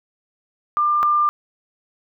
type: tone pair in turn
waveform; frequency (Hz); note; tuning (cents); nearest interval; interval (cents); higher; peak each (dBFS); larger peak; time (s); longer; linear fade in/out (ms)
sine; 1195 / 1195; D6 / D6; +30 / +30; unison; 0; neither; -15 / -14; second; 0.77-1.03 / 1.03-1.29; neither; 0
effects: none